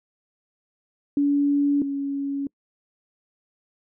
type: tone pair in turn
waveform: sine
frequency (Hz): 285.3 / 279.1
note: C#4 / C#4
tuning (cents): +50 / +12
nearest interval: unison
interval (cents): 38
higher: first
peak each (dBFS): -17 / -24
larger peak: first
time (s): 1.17-1.82 / 1.82-2.47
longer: neither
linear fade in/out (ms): 2
effects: noise-tail reverb RT60 0.1 s tail -26 dB re dry